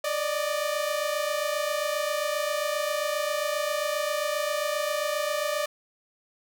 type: tone pair together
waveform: sawtooth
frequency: 581.5 / 609 Hz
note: D5 / D#5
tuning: -17 / -37 cents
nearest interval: minor second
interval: 80 cents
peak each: -25 dBFS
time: 0.04-5.66 s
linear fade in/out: 5 ms
effects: none